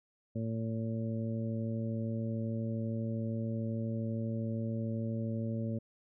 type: harmonic tone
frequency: 112.8 Hz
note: A2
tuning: 44 cents sharp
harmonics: 1 / 2 / 3 / 4 / 5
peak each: -35 / -36 / -46 / -47 / -44 dBFS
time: 0.35-5.79 s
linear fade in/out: 10 ms
effects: none